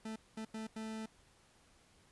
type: tone bursts at uneven times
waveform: 40% pulse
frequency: 220 Hz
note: A3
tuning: in tune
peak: -40 dBFS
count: 4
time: 0.05-0.16 / 0.37-0.45 / 0.54-0.67 / 0.76-1.06 s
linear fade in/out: 5 ms
effects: pink hiss -67 dBFS RMS until 2.11 s + resampled to 24000 Hz